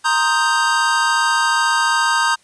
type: chord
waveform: square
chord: C minor seventh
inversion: third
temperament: equal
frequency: 932.3 / 1046.5 / 1244.5 / 1568 Hz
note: Bb5 / C6 / Eb6 / G6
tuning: 0 / 0 / 0 / 0 cents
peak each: -20 / -25 / -21 / -19 dBFS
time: 0.04-2.36 s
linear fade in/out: 20 ms
effects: white hiss -54 dBFS RMS until 2.43 s + resampled to 22050 Hz